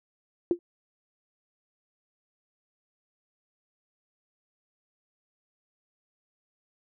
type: tone with exponential decay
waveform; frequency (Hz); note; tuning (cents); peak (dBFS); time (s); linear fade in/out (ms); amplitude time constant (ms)
sine; 347.1; F4; -11; -16; 0.51-0.59; 1; 16
effects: none